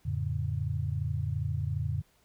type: chord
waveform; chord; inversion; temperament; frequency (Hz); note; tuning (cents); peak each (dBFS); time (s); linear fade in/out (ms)
sine; F augmented; none; equal with one note detuned; 87.31 / 110 / 141.99; F2 / A2 / C#3; 0 / 0 / +42; -33; 0.05-2.02; 10
effects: pink hiss -67 dBFS RMS until 2.24 s